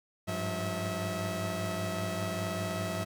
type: tone cluster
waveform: sawtooth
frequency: 99.4 / 104.5 / 178.1 / 648 Hz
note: G2 / G#2 / F3 / E5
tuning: +25 / +11 / +34 / -30 cents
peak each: -33 / -39 / -33 / -32 dBFS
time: 0.27-3.05 s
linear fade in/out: 20 ms
effects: none